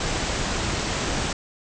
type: low-pass noise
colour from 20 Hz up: pink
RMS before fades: -26 dBFS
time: 0-1.33 s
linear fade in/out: 5 ms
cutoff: 8100 Hz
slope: 96 dB/octave
effects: none